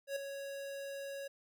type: tone with ADSR envelope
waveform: square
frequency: 554.4 Hz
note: C#5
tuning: in tune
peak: -34 dBFS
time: 0.07-1.28 s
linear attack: 92 ms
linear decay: 4 ms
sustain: -8 dB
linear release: 9 ms
effects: none